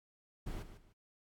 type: noise with echo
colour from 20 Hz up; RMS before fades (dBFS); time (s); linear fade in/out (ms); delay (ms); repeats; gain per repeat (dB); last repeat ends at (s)
brown; -41; 0.46-0.63; 10; 150; 2; -11; 0.93
effects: AAC 64 kbps